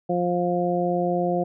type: harmonic tone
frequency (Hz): 176.3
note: F3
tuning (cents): +17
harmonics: 1 / 2 / 3 / 4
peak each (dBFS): -26 / -26 / -26 / -26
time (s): 0.09-1.44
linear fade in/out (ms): 10
effects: none

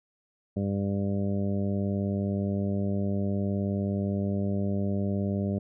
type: harmonic tone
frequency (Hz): 99.4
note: G2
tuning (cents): +25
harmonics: 1 / 2 / 3 / 4 / 5 / 6 / 7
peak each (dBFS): -30 / -28 / -38 / -37 / -42 / -38 / -49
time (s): 0.56-5.59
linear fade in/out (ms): 10
effects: none

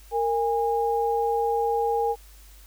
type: tone pair together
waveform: sine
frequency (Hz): 461.8 / 817.2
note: A#4 / G#5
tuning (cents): -16 / -28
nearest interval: minor seventh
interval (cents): 988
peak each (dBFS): -24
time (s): 0.11-2.16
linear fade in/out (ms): 50
effects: added 50 Hz sine -47 dBFS peak until 2.66 s + white hiss -54 dBFS RMS until 2.66 s

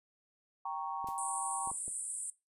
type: chord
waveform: sine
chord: G diminished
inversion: none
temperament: equal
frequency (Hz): 784 / 932.3 / 1108.7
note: G5 / Bb5 / Db6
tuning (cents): 0 / 0 / 0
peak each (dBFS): -40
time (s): 0.65-1.71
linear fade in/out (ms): 5
type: clicks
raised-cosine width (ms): 2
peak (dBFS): -37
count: 5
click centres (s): 1.044 / 1.087 / 1.674 / 1.715 / 1.88
type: noise with exponential decay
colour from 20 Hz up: blue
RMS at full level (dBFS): -48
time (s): 1.07-1.27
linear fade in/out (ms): 1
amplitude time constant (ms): 43
type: band-pass noise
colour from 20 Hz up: pink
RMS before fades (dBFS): -40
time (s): 1.18-2.3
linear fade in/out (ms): 0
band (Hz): 8200 to 9600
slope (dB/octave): 96
effects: noise-tail reverb RT60 0.2 s tail -17 dB re dry + resampled to 32000 Hz

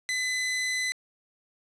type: tone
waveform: sawtooth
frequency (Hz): 2014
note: B6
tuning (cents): +33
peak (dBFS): -23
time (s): 0.09-0.92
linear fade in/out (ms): 0
effects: resampled to 22050 Hz + 9-bit

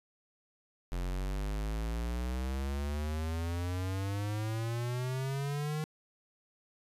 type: exponential sweep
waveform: square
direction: up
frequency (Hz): 43.65 to 155.56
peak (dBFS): -33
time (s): 0.92-5.84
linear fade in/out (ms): 0
effects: resampled to 32000 Hz

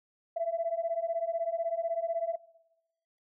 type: beating tone pair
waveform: sine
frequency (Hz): 659.3 / 675.3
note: E5 / E5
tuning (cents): 0 / +42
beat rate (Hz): 16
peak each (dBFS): -31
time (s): 0.36-2.36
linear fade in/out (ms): 10
effects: noise-tail reverb RT60 1.0 s tail -22 dB re dry + tanh soft clip ceiling -21 dBFS

